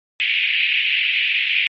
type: band-pass noise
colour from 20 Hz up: white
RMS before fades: -19 dBFS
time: 0.2-1.67 s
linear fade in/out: 0 ms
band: 2200 to 2900 Hz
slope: 48 dB/octave
effects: MP3 32 kbps